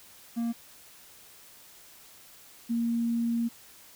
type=tone pair in turn; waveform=triangle / sine; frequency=233.1 / 233.1 Hz; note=A#3 / A#3; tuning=0 / 0 cents; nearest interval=unison; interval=0 cents; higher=neither; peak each=-25 dBFS; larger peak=neither; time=0.36-0.53 / 2.69-3.49 s; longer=second; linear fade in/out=20 ms; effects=white hiss -53 dBFS RMS until 3.95 s